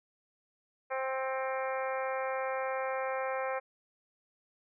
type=harmonic tone with a mistuned harmonic; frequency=263.4 Hz; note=C4; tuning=12 cents sharp; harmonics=2 / 3 / 4 / 5 / 6 / 7 / 8 / 9; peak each=-34 / -38 / -40 / -42 / -44 / -45 / -46 / -47 dBFS; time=0.9-3.6 s; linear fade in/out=20 ms; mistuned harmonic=8; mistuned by=+22 cents; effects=none